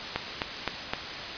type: click train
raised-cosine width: 0.3 ms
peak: -10 dBFS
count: 4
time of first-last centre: 0.16-0.935 s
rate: 3.87 Hz
effects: white hiss -35 dBFS RMS until 1.37 s + resampled to 11025 Hz